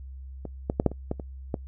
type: clicks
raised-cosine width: 2 ms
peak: -21 / -12 / -8 / -6 / -23 / -14 / -22 / -13 dBFS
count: 8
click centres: 0.453 / 0.699 / 0.799 / 0.863 / 0.916 / 1.114 / 1.198 / 1.542 s
effects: noise-tail reverb RT60 0.1 s tail -23 dB re dry + added 66 Hz sine -38 dBFS peak until 1.67 s